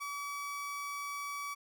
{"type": "tone", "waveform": "30% pulse", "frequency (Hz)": 1143, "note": "D6", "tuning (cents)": -47, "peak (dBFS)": -35, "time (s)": [0, 1.55], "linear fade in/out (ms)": 20, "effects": []}